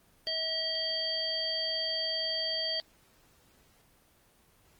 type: harmonic tone with a mistuned harmonic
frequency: 643 Hz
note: E5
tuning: 43 cents flat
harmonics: 1 / 3 / 5 / 7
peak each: -38 / -42 / -35 / -32 dBFS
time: 0.27-2.8 s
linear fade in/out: 0 ms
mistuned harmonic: 7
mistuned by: +41 cents
effects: pink hiss -64 dBFS RMS until 4.79 s + Opus 24 kbps